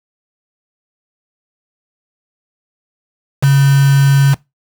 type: tone with quantisation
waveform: sine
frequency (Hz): 138.59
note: C#3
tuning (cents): 0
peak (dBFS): -6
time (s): 3.42-4.35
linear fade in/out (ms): 20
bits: 3
effects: noise-tail reverb RT60 0.2 s tail -22 dB re dry